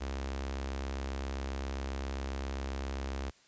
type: tone with notch filter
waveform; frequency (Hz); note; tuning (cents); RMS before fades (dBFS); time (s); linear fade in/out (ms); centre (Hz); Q
sawtooth; 67.5; C#2; -45; -37; 0-3.31; 20; 140; 1.1
effects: white hiss -63 dBFS RMS until 3.47 s + resampled to 16000 Hz